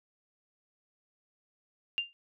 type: tone with exponential decay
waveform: sine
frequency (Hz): 2794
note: F7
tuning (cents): 0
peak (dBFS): -24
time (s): 1.98-2.13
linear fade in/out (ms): 0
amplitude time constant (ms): 31
effects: none